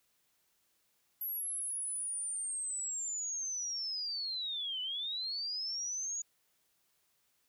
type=linear two-way sweep; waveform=sine; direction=down then up; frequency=11740 to 2960 to 6780 Hz; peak=-35 dBFS; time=1.21-6.22 s; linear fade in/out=5 ms; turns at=4.81 s; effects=white hiss -75 dBFS RMS until 7.48 s